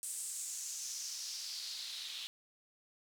white noise with band-pass filter sweep, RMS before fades -43 dBFS, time 0.03-2.27 s, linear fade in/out 0 ms, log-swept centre 8800 to 3500 Hz, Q 3.5, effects none

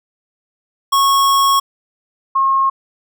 square / sine tone pair in turn, 1100 / 1078.6 Hz, C#6 / C#6, -14 / -48 cents, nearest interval unison, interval 34 cents, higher first, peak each -11 dBFS, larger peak neither, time 0.92-1.6 / 2.35-2.7 s, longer first, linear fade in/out 10 ms, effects none

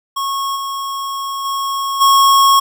square tone with level steps, 1096 Hz, C#6, 20 cents flat, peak -18 / -21 / -18 / -8 dBFS, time 0.16-2.6 s, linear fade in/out 10 ms, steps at 0.55 / 1.44 / 2 s, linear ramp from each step 20 ms, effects none

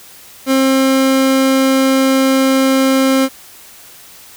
30% pulse tone, 266.2 Hz, C4, 30 cents sharp, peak -7 dBFS, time 0.46-3.29 s, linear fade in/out 50 ms, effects white hiss -39 dBFS RMS until 4.36 s

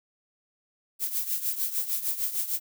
violet noise with tremolo, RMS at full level -26 dBFS, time 0.99-2.6 s, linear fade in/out 50 ms, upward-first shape triangle, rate 6.6 Hz, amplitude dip 80%, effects none

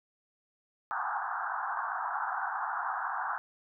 pink band-pass noise, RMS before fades -34 dBFS, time 0.91-3.38 s, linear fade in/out 0 ms, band 730 to 1600 Hz, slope 96 dB/octave, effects none

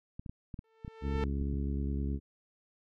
clicks, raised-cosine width 5 ms, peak -29 dBFS, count 11, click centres 0.195 / 0.262 / 0.295 / 0.542 / 0.591 / 0.848 / 0.879 / 1.157 / 1.232 / 1.417 / 1.536 s
sawtooth tone with exponential growth, 445.7 Hz, A4, 22 cents sharp, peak -28 dBFS, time 0.64-1.24 s, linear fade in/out 2 ms, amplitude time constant 130 ms
harmonic tone, 69.6 Hz, C#2, 8 cents sharp, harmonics 1 / 2 / 3 / 4 / 5 / 6, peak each -32 / -39 / -39 / -41 / -47 / -48 dBFS, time 1.01-2.2 s, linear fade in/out 50 ms
effects low-pass 3000 Hz 12 dB/octave

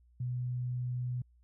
sine tone, 124.2 Hz, B2, 10 cents sharp, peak -32 dBFS, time 0.2-1.22 s, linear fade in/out 5 ms, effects added 60 Hz sine -61 dBFS peak until 1.43 s

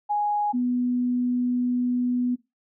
sine tone pair in turn, 830 / 246.8 Hz, G#5 / B3, -1 / -1 cents, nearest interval octave + major sixth, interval 2100 cents, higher first, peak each -21 dBFS, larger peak neither, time 0.09-0.53 / 0.53-2.36 s, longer second, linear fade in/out 20 ms, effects noise-tail reverb RT60 0.2 s tail -17 dB re dry

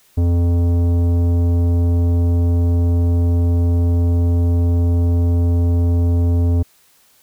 sine tone with tanh clipping, 86.1 Hz, F2, 24 cents flat, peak -14 dBFS, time 0.17-6.63 s, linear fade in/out 10 ms, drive 13 dB, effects white hiss -54 dBFS RMS until 7.22 s

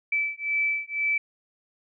sine beating tone pair, 2313 / 2315 Hz, D7 / D7, -27 / -25 cents, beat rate 2 Hz, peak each -27 dBFS, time 0.12-1.18 s, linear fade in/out 5 ms, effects none

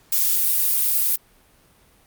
violet noise, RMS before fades -19 dBFS, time 0.12-1.16 s, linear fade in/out 5 ms, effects pink hiss -56 dBFS RMS until 2.06 s + Opus 48 kbps

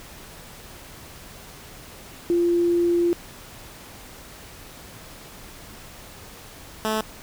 sine / 10% pulse tone pair in turn, 345.4 / 217.6 Hz, F4 / A3, -19 / -19 cents, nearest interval minor sixth, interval 800 cents, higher first, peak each -17 / -14 dBFS, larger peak second, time 2.3-3.13 / 6.85-7.01 s, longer first, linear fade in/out 0 ms, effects pink hiss -43 dBFS RMS until 7.22 s

